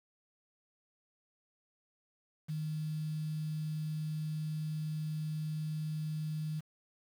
sine tone with quantisation, 154.7 Hz, D#3, 10 cents flat, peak -34 dBFS, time 2.48-6.61 s, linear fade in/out 20 ms, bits 9, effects none

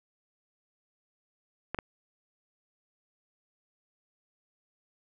clicks, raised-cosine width 0.5 ms, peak -17 dBFS, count 2, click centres 1.746 / 1.788 s, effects none

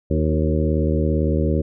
harmonic tone with a mistuned harmonic, 77.8 Hz, D#2, in tune, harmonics 1 / 2 / 3 / 4 / 5 / 6 / 7, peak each -20 / -23 / -25 / -26 / -27 / -28 / -28 dBFS, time 0.1-1.62 s, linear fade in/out 10 ms, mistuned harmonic 5, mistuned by -28 cents, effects none

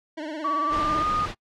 25% pulse tone with vibrato, 308.1 Hz, D#4, 17 cents flat, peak -27 dBFS, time 0.17-1.03 s, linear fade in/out 10 ms, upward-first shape triangle, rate 18 Hz, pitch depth 110 cents each way
sine tone with pitch glide, 1140 to 1228.9 Hz, C#6 to D#6, +48 to -22 cents, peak -22 dBFS, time 0.44-1.26 s, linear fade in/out 10 ms, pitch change +130 cents, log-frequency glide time 0.55-1.07 s
pink noise, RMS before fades -32 dBFS, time 0.69-1.35 s, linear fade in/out 50 ms
effects noise-tail reverb RT60 0.1 s tail -25 dB re dry + low-pass 4000 Hz 12 dB/octave

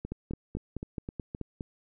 two click trains, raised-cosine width 3 ms, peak -21 / -23 dBFS, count 7 / 7, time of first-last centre 0.12-1.413 / 0.05-1.608 s, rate 4.64 / 3.85 Hz, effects none

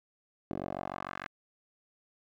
10% pulse tone with band-pass filter sweep, 46.64 Hz, F#1, 15 cents sharp, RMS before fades -39 dBFS, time 0.51-1.28 s, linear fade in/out 0 ms, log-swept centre 400 to 1800 Hz, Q 2, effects none

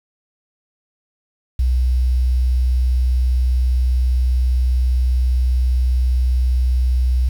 sine tone with quantisation, 62.5 Hz, B1, 21 cents sharp, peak -13 dBFS, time 1.59-7.29 s, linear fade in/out 5 ms, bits 7, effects none

